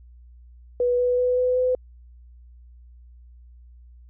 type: tone with pitch steps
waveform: sine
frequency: 490 / 494 / 498 / 502 / 506.1 Hz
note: B4 / B4 / B4 / B4 / B4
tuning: -14 / 0 / +14 / +28 / +42 cents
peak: -18 dBFS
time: 0.8-1.75 s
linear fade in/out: 2 ms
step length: 190 ms
effects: added 60 Hz sine -45 dBFS peak until 4.09 s